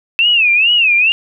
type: tone with vibrato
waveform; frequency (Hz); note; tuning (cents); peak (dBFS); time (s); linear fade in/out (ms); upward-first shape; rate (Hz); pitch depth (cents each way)
sine; 2637; E7; 0; -8; 0.19-1.12; 0; sine; 2.3; 180
effects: none